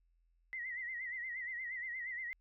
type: tone with vibrato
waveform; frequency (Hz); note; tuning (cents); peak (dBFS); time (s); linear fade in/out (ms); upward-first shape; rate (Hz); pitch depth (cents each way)
sine; 1984; B6; +7; -39; 0.53-2.33; 0; sine; 8.5; 93
effects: added 42 Hz sine -70 dBFS peak until 2.4 s